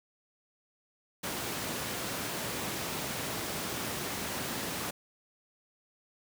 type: high-pass noise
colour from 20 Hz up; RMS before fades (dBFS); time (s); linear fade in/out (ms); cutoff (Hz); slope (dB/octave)
pink; -36; 1.23-4.91; 10; 130; 12
effects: none